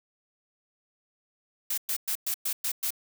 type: noise bursts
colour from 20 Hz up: blue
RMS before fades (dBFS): -29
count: 7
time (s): 1.7-2.906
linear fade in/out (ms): 5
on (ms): 78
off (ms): 110
effects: none